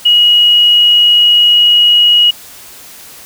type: tone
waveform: sine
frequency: 2900 Hz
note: F#7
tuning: 35 cents flat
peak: -4 dBFS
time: 0.05-2.31 s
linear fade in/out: 10 ms
effects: white hiss -34 dBFS RMS until 3.25 s